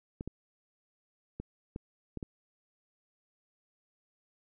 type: clicks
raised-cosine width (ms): 3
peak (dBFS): -25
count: 6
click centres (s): 0.209 / 0.276 / 1.4 / 1.761 / 2.173 / 2.228
effects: none